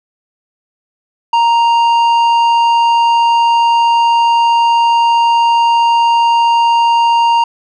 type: tone with tanh clipping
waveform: triangle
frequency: 932.3 Hz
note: A#5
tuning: in tune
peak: -9 dBFS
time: 1.33-7.44 s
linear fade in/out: 5 ms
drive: 13 dB
effects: none

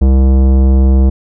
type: tone with tanh clipping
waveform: sine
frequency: 66.1 Hz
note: C2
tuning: 18 cents sharp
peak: -7 dBFS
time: 0.01-1.1 s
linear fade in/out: 10 ms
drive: 16 dB
effects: none

